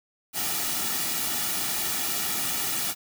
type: noise with comb filter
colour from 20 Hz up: white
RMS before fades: -28 dBFS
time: 0.33-2.95 s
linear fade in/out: 50 ms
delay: 1.9 ms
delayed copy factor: -0.6
effects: none